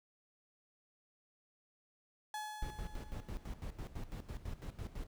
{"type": "tone with exponential decay", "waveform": "35% pulse", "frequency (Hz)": 851, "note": "G#5", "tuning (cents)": 42, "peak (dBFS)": -37, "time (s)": [2.34, 3.68], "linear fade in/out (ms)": 2, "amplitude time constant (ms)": 290}
{"type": "noise with tremolo", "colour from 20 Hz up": "brown", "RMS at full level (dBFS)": -42, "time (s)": [2.62, 5.07], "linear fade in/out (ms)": 5, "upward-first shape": "square", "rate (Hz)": 6, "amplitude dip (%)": 75}
{"effects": []}